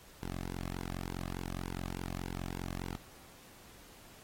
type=tone with flanger; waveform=sawtooth; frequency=44.86 Hz; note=F1; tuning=47 cents sharp; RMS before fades=-40 dBFS; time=0.22-2.97 s; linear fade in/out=10 ms; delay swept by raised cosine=1.6 to 2.16 ms; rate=3.4 Hz; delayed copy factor=-0.8; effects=pink hiss -57 dBFS RMS until 4.23 s + AAC 48 kbps